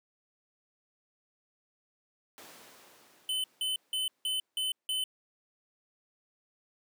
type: noise with exponential decay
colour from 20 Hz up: pink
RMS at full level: -48 dBFS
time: 2.38-4.87 s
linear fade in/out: 0 ms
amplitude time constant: 540 ms
type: tone bursts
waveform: square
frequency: 3037 Hz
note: F#7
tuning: 44 cents sharp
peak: -30 dBFS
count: 6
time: 3.29-5.04 s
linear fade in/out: 2 ms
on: 150 ms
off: 170 ms
effects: high-pass 300 Hz 12 dB/octave